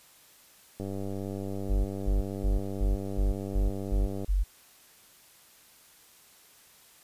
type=click train; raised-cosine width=2 ms; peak=-23 dBFS; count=339; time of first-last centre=0.8-4.245 s; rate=98.1 Hz
type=tone bursts; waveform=sine; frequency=47.15 Hz; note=F#1; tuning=33 cents sharp; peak=-22 dBFS; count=8; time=1.69-4.44 s; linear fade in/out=20 ms; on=160 ms; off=210 ms
effects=white hiss -57 dBFS RMS until 7.03 s + resampled to 32000 Hz